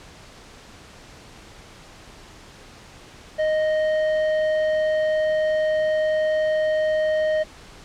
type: tone with tanh clipping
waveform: sine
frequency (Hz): 621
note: D#5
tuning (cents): -3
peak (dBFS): -20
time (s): 3.38-7.44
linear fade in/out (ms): 20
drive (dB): 9
effects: pink hiss -45 dBFS RMS until 7.84 s + low-pass 7000 Hz 12 dB/octave